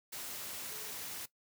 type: tone in noise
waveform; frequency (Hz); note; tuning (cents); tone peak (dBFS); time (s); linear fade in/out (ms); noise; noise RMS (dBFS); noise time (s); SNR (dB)
sine; 430.1; A4; -39; -54; 0.71-0.92; 10; white; -43; 0.12-1.26; -14
effects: noise-tail reverb RT60 0.1 s tail -18 dB re dry + high-pass 80 Hz 12 dB/octave